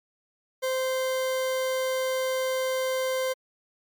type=tone; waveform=40% pulse; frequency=520 Hz; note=C5; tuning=11 cents flat; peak=-24 dBFS; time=0.62-3.34 s; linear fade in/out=20 ms; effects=MP3 96 kbps